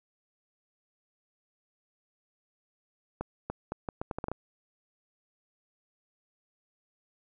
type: accelerating click train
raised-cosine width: 1 ms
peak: -19 dBFS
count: 10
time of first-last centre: 3.21-4.316 s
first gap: 290 ms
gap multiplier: 0.76
effects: none